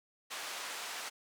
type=band-pass noise; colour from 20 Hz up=pink; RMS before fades=-42 dBFS; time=0.3-1.1 s; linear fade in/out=20 ms; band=850 to 9000 Hz; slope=12 dB/octave; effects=none